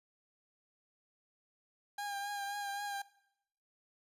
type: tone with vibrato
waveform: 30% pulse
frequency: 808 Hz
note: G#5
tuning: 48 cents flat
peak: -35 dBFS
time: 1.98-3.02 s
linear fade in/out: 5 ms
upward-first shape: triangle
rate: 3.8 Hz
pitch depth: 33 cents each way
effects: noise-tail reverb RT60 0.8 s tail -20 dB re dry + resampled to 32000 Hz

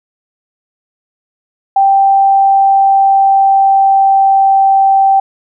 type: tone with pitch glide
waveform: sine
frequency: 784 to 779.5 Hz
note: G5 to G5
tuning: 0 to -10 cents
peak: -5 dBFS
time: 1.76-5.2 s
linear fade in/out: 5 ms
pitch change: -10 cents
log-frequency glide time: 2.29-4.66 s
effects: none

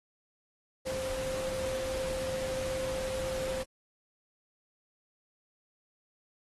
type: tone in noise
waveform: sine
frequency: 523.3 Hz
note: C5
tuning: in tune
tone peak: -33 dBFS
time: 0.85-3.64 s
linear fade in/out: 20 ms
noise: pink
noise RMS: -40 dBFS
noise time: 0.85-3.64 s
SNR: +4 dB
effects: low-pass 12000 Hz 12 dB/octave + AAC 32 kbps

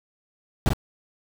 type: noise with echo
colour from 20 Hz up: brown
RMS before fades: -18 dBFS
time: 0.66-0.69 s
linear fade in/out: 0 ms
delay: 44 ms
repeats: 1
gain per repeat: -5 dB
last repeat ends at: 0.734 s
effects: none

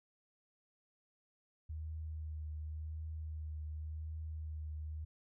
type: tone with vibrato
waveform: sine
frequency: 77.78 Hz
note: D#2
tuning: in tune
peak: -40 dBFS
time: 1.69-5.05 s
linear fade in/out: 10 ms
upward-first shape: triangle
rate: 0.9 Hz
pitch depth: 27 cents each way
effects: none

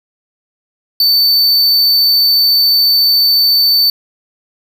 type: tone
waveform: square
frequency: 4537 Hz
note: C#8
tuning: 39 cents sharp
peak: -8 dBFS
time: 1-3.9 s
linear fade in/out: 2 ms
effects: 8-bit

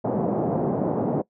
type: band-pass noise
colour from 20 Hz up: pink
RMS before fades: -24 dBFS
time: 0.04-1.22 s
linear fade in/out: 10 ms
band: 150 to 740 Hz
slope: 24 dB/octave
effects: noise-tail reverb RT60 0.1 s tail -20 dB re dry

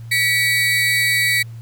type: tone pair together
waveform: 35% pulse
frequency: 1949.1 / 2257 Hz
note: B6 / C#7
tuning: -23 / +31 cents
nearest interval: minor third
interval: 254 cents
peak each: -16 dBFS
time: 0.11-1.43 s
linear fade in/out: 10 ms
effects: added 115 Hz sine -31 dBFS peak until 1.61 s + pink hiss -53 dBFS RMS until 1.61 s

